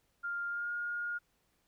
sine tone with pitch glide, 1400 to 1424.5 Hz, F6 to F6, +4 to +34 cents, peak -34 dBFS, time 0.23-1.19 s, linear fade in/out 20 ms, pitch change +30 cents, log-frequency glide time 0.49-0.7 s, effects pink hiss -75 dBFS RMS until 1.67 s

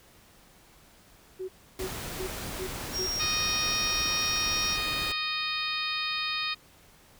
sine tone bursts, 374.1 Hz, F#4, 19 cents sharp, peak -32 dBFS, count 5, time 1.39-3.075 s, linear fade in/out 20 ms, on 97 ms, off 300 ms
pink noise, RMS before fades -37 dBFS, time 1.79-5.12 s, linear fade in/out 2 ms
sine tone, 5588 Hz, F8, in tune, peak -29 dBFS, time 2.92-4.78 s, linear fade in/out 50 ms
harmonic tone, 620 Hz, D#5, 6 cents flat, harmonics 2 / 3 / 4 / 5 / 6 / 7 / 8, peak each -36 / -39 / -33 / -41 / -34 / -37 / -39 dBFS, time 3.19-6.55 s, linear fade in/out 20 ms
effects pink hiss -57 dBFS RMS until 7.19 s

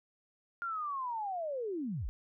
sine linear sweep, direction down, 1412 to 31.33 Hz, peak -34 dBFS, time 0.62-2.09 s, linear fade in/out 0 ms, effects none

